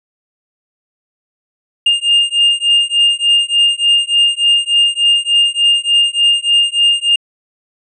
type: beating tone pair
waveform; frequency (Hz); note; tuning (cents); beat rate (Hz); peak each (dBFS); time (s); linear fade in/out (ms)
triangle; 2816 / 2819.4; F7 / F7; +14 / +16; 3.4; -11; 1.86-7.16; 5
effects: resampled to 24000 Hz